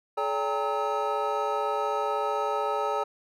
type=tone cluster; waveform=triangle; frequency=426.7 / 571 / 803 / 919 / 1287 Hz; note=G#4 / D5 / G5 / A#5 / E6; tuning=+47 / -49 / +41 / -25 / -42 cents; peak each=-30 dBFS; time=0.17-3.04 s; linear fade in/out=10 ms; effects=none